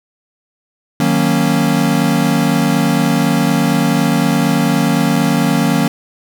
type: chord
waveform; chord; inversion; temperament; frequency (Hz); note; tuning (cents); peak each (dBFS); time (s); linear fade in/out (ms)
square; D# minor seventh; none; equal; 155.56 / 185 / 233.1 / 277.2; D#3 / F#3 / A#3 / C#4; 0 / 0 / 0 / 0; -18 / -18 / -17 / -18; 1-5.88; 2
effects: none

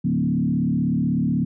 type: tone with frequency modulation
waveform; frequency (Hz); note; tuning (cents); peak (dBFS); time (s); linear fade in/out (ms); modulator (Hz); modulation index
sine; 201.2; G3; +45; -18; 0.04-1.45; 10; 36.2; 1.8
effects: none

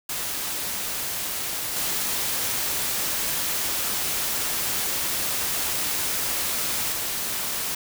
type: noise with level steps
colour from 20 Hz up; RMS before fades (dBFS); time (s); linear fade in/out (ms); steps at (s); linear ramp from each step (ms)
white; -29 / -26 / -28; 0.09-7.75; 5; 1.76 / 6.92; 2
effects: none

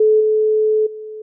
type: tone with level steps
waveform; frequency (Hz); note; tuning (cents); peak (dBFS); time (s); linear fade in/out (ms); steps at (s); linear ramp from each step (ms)
sine; 431.7; A4; -33; -9 / -12 / -28; 0-1.22; 5; 0.2 / 0.86; 10
effects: none

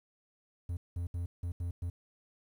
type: tone bursts at uneven times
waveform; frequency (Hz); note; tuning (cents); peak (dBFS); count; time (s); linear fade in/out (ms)
triangle; 86.7; F2; -12; -31; 6; 0.69-0.77 / 0.96-1.07 / 1.14-1.26 / 1.43-1.52 / 1.6-1.71 / 1.82-1.9; 5
effects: 11-bit

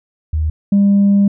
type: tone pair in turn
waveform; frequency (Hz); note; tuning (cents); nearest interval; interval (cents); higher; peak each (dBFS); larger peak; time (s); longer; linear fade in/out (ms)
sine; 77.78 / 200.3; D#2 / G3; 0 / +38; octave + major third; 1638; second; -13 / -6; second; 0.33-0.5 / 0.72-1.28; second; 5
effects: tanh soft clip ceiling -6 dBFS

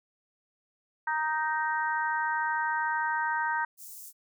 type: harmonic tone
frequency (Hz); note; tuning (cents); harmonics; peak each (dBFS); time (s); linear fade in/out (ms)
311.1; D#4; 0; 3 / 4 / 5 / 6; -29 / -38 / -31 / -36; 1.07-3.65; 5
type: high-pass noise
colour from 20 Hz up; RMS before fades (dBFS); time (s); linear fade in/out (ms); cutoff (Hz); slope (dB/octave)
white; -45; 3.77-4.13; 50; 6300; 24
effects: none

